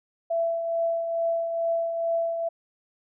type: tone with tremolo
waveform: sine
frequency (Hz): 668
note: E5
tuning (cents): +23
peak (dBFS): -21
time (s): 0.3-2.49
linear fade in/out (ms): 10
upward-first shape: triangle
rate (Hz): 2.3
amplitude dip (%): 50
effects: none